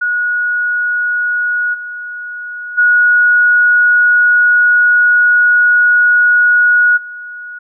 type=tone with level steps; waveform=sine; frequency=1455 Hz; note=F#6; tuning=29 cents flat; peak=-12 / -22 / -6 / -25 dBFS; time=0.01-7.59 s; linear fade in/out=10 ms; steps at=1.73 / 2.77 / 6.96 s; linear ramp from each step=20 ms; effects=none